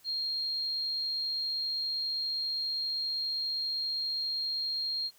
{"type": "tone", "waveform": "sine", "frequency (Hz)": 4225, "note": "C8", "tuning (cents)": 16, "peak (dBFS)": -30, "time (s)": [0.04, 5.11], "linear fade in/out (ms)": 50, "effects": ["white hiss -62 dBFS RMS until 5.18 s"]}